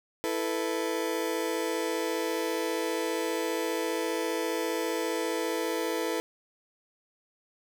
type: chord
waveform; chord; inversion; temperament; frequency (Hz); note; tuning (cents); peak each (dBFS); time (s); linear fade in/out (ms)
35% pulse; E suspended fourth; none; just; 329.6 / 439.5 / 494.4; E4 / A4 / B4; 0 / -2 / +2; -31; 0.24-6.2; 0
effects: none